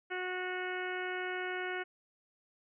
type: harmonic tone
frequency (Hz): 366.2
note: F#4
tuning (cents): -18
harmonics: 1 / 2 / 3 / 4 / 5 / 6 / 7 / 8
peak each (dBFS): -39 / -43 / -49 / -40 / -44 / -44 / -51 / -50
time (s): 0.1-1.84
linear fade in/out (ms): 20
effects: none